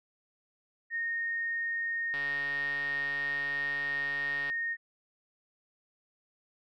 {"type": "tone", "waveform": "sine", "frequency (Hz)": 1849, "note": "A#6", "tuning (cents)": -15, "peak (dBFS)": -30, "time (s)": [0.9, 4.77], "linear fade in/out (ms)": 50}
{"type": "click train", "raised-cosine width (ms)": 0.3, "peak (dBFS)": -26, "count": 336, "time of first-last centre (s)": [2.14, 4.499], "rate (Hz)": 142}
{"effects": []}